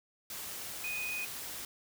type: tone in noise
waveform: sine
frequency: 2489 Hz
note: D#7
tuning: in tune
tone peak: -35 dBFS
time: 0.84-1.25 s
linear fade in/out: 2 ms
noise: white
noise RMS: -42 dBFS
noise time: 0.3-1.65 s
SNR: +4 dB
effects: none